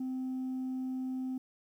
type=tone; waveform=sine; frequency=258.6 Hz; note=C4; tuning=20 cents flat; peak=-31 dBFS; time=0-1.38 s; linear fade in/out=5 ms; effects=tanh soft clip ceiling -32 dBFS + 11-bit